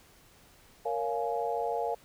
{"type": "chord", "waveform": "sine", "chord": "Bb minor seventh", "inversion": "none", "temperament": "just", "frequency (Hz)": [466.2, 559.4, 699.2, 839.1], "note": ["Bb4", "Db5", "F5", "Ab5"], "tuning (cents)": [0, 16, 2, 18], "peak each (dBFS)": [-33, -37, -33, -35], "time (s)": [0.85, 1.95], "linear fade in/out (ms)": 10, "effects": ["pink hiss -59 dBFS RMS until 2.04 s"]}